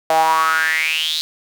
sawtooth tone with high-pass filter sweep, 160 Hz, D#3, 49 cents sharp, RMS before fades -17 dBFS, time 0.1-1.21 s, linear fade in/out 0 ms, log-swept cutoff 690 to 4100 Hz, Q 8.3, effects none

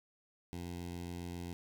15% pulse tone with notch filter, 87.31 Hz, F2, in tune, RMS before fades -43 dBFS, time 0.53-1.53 s, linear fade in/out 0 ms, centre 1300 Hz, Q 1.3, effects none

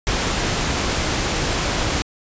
pink noise, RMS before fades -21 dBFS, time 0.07-2.02 s, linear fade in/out 0 ms, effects resampled to 16000 Hz

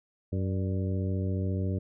harmonic tone with a mistuned harmonic, 94.4 Hz, F#2, 35 cents sharp, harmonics 1 / 2 / 3 / 4 / 5 / 6, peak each -28 / -34 / -38 / -40 / -42 / -44 dBFS, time 0.32-1.79 s, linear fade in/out 10 ms, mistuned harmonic 6, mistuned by +65 cents, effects none

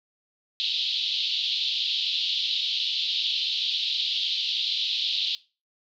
white band-pass noise, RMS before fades -27 dBFS, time 0.6-5.35 s, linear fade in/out 0 ms, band 3100 to 4100 Hz, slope 48 dB/octave, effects noise-tail reverb RT60 0.3 s tail -19 dB re dry

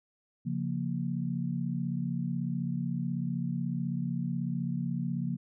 sine chord, Bb minor, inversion first, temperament equal, 138.59 / 174.61 / 233.1 Hz, Db3 / F3 / Bb3, 0 / 0 / 0 cents, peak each -34 / -33 / -35 dBFS, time 0.45-5.37 s, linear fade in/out 20 ms, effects none

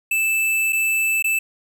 square tone with dropouts, 2637 Hz, E7, in tune, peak -18 dBFS, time 0.11-1.39 s, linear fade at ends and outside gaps 5 ms, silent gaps 0.725-0.729 / 1.225-1.242 s, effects none

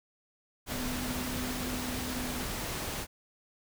sine tone in noise, 250.5 Hz, B3, 25 cents sharp, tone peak -37 dBFS, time 0.68-2.46 s, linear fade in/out 50 ms, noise pink, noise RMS -36 dBFS, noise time 0.66-3.07 s, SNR -4 dB, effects none

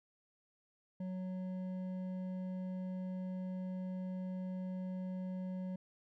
sine tone with hard clipping, 185 Hz, F#3, in tune, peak -40 dBFS, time 1-5.76 s, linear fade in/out 5 ms, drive 7 dB, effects none

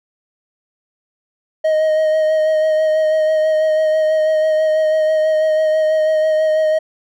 triangle tone with vibrato, 625 Hz, D#5, 8 cents sharp, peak -10 dBFS, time 1.64-6.79 s, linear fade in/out 10 ms, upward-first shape sine, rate 6.1 Hz, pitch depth 18 cents each way, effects none

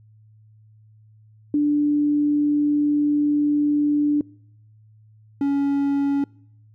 sine / triangle tone pair in turn, 293.7 / 280.8 Hz, D4 / C#4, 0 / +22 cents, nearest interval minor second, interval 78 cents, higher first, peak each -16 dBFS, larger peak neither, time 1.54-4.21 / 5.41-6.24 s, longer first, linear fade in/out 2 ms, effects noise-tail reverb RT60 0.7 s tail -25 dB re dry + added 108 Hz sine -49 dBFS peak until 6.74 s

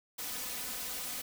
white noise with comb filter, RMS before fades -39 dBFS, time 0.18-1.22 s, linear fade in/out 10 ms, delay 4 ms, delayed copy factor +0.85, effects none

